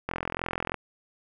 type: click train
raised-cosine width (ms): 0.5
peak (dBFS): -14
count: 29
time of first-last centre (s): 0.09-0.743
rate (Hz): 42.9
effects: none